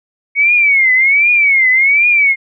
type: tone with vibrato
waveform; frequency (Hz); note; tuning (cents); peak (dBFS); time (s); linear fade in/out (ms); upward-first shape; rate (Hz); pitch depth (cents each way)
sine; 2217; C#7; 0; -7; 0.35-2.36; 50; triangle; 1.3; 180
effects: none